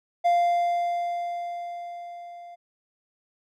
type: tone with level ramp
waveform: triangle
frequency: 696 Hz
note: F5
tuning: 6 cents flat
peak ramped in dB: -15 to -39 dBFS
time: 0.24-2.56 s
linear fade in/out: 20 ms
effects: none